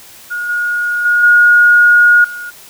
sine tone with level steps, 1439 Hz, F#6, 49 cents flat, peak -17 / -13 / -8 / -4 / -23 dBFS, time 0.3-2.51 s, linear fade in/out 20 ms, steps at 0.49 / 1.05 / 1.23 / 2.24 s, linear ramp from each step 5 ms, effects white hiss -38 dBFS RMS until 2.69 s

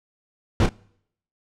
brown noise with echo, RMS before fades -17 dBFS, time 0.6-0.66 s, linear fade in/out 2 ms, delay 31 ms, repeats 1, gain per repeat -8 dB, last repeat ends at 0.691 s, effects noise-tail reverb RT60 0.7 s tail -25 dB re dry + low-pass 7000 Hz 12 dB/octave

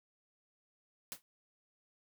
white noise with exponential decay, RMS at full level -39 dBFS, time 1.12-1.22 s, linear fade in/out 0 ms, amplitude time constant 20 ms, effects none

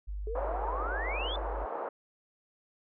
sine tone, 50.1 Hz, G1, 38 cents sharp, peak -34 dBFS, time 0.07-1.66 s, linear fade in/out 20 ms
sine exponential sweep, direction up, 415.3 to 3575 Hz, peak -35 dBFS, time 0.27-1.36 s, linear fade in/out 2 ms
pink band-pass noise, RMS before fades -37 dBFS, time 0.35-1.89 s, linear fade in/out 5 ms, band 440 to 1100 Hz, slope 24 dB/octave
effects none

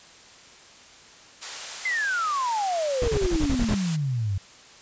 white high-pass noise, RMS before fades -34 dBFS, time 1.41-3.97 s, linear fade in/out 20 ms, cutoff 630 Hz, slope 12 dB/octave
sine exponential sweep, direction down, 2100 to 92.5 Hz, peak -23 dBFS, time 1.85-4.38 s, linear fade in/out 5 ms
brown noise bursts, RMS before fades -25 dBFS, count 8, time 3.02-3.745 s, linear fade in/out 2 ms, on 60 ms, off 35 ms
effects white hiss -49 dBFS RMS until 4.81 s + resampled to 16000 Hz

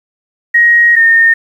sine tone pair in turn, 1884 / 1830.4 Hz, A#6 / A#6, +18 / -32 cents, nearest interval unison, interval 50 cents, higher first, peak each -4 dBFS, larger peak neither, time 0.54-0.96 / 0.96-1.34 s, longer first, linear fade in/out 10 ms, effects 7-bit

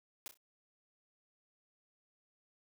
white noise with echo, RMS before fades -44 dBFS, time 0.26-0.28 s, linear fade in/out 0 ms, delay 31 ms, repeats 3, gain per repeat -10 dB, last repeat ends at 0.373 s, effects none

